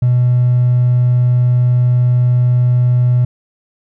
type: tone with hard clipping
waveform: triangle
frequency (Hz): 123.47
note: B2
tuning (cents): 0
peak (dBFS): -9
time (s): 0.02-3.25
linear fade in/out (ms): 5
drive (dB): 4
effects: none